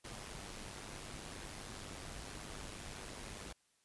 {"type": "noise with amplitude modulation", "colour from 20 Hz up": "pink", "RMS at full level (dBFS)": -45, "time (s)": [0.04, 3.53], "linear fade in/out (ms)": 10, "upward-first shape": "sine", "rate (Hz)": 100, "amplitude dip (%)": 65, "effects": ["white hiss -75 dBFS RMS until 3.84 s", "resampled to 24000 Hz"]}